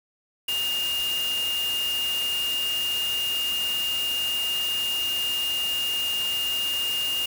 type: tone in noise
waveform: sine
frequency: 2827 Hz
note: F7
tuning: 20 cents sharp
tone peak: -24 dBFS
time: 0.48-7.26 s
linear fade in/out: 5 ms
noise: white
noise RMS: -34 dBFS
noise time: 0.48-7.26 s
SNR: +7 dB
effects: none